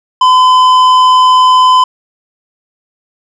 sine tone with tanh clipping, 1016 Hz, B5, 49 cents sharp, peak -5 dBFS, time 0.21-1.84 s, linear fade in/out 5 ms, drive 10 dB, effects none

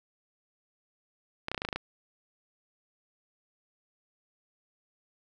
clicks, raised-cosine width 0.3 ms, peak -16 dBFS, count 9, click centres 1.484 / 1.516 / 1.546 / 1.578 / 1.619 / 1.65 / 1.688 / 1.728 / 1.76 s, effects none

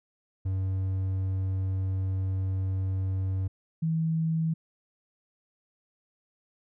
triangle / sine tone pair in turn, 94.9 / 161.64 Hz, F#2 / E3, +44 / -34 cents, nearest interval major sixth, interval 922 cents, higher second, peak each -24 dBFS, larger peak neither, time 0.45-3.48 / 3.82-4.54 s, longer first, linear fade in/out 10 ms, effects none

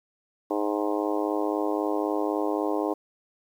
harmonic tone with a mistuned harmonic, 103.83 Hz, G#2, in tune, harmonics 3 / 4 / 5 / 6 / 7 / 8 / 9 / 10, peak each -28 / -30 / -32 / -34 / -35 / -36 / -37 / -38 dBFS, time 0.5-2.94 s, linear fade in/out 10 ms, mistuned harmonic 10, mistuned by +31 cents, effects 9-bit

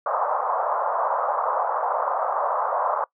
white band-pass noise, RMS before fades -24 dBFS, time 0.06-3.04 s, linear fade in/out 2 ms, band 540 to 1200 Hz, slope 48 dB/octave, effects noise-tail reverb RT60 0.1 s tail -22 dB re dry

